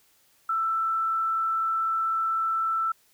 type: tone with frequency modulation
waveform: sine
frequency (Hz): 1328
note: E6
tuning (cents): +12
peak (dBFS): -23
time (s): 0.49-2.92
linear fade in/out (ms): 5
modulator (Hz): 36.3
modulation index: 0.29
effects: white hiss -63 dBFS RMS until 3.13 s